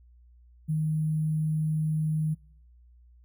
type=tone with sample-and-hold; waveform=sine; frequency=155.56 Hz; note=D#3; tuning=in tune; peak=-24 dBFS; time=0.68-2.35 s; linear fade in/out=20 ms; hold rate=11025 Hz; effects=noise-tail reverb RT60 0.7 s tail -26 dB re dry + added 60 Hz sine -53 dBFS peak until 3.24 s